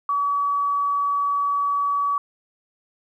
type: tone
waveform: sine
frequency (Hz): 1139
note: C#6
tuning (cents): +47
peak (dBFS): -19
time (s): 0.09-2.18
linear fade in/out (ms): 2
effects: 10-bit